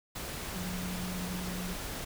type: tone in noise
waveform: sine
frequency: 181 Hz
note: F#3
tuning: 38 cents flat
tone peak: -36 dBFS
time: 0.55-1.74 s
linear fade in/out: 10 ms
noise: pink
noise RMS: -39 dBFS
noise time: 0.15-2.05 s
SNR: 0 dB
effects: none